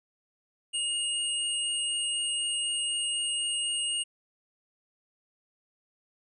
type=tone pair together; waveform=sine; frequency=2854 / 8552 Hz; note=F7 / C9; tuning=+37 / +37 cents; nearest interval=octave + perfect fifth; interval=1900 cents; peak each=-29 / -32 dBFS; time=0.73-4.04 s; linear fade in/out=20 ms; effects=none